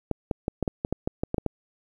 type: clicks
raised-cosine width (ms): 2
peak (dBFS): -12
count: 12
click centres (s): 0.113 / 0.312 / 0.481 / 0.627 / 0.678 / 0.849 / 0.926 / 1.075 / 1.235 / 1.344 / 1.382 / 1.463
effects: 9-bit